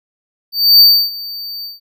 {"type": "tone with ADSR envelope", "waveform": "square", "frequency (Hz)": 4600, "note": "D8", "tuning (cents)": -37, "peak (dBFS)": -3, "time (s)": [0.52, 1.8], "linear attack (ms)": 280, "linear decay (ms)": 300, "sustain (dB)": -21, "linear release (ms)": 160, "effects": []}